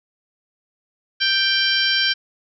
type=harmonic tone with a mistuned harmonic; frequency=784 Hz; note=G5; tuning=in tune; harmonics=2 / 3 / 4 / 5 / 6 / 7; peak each=-21 / -27 / -21 / -26 / -24 / -25 dBFS; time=1.2-2.14 s; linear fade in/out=20 ms; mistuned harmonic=5; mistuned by=+34 cents; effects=none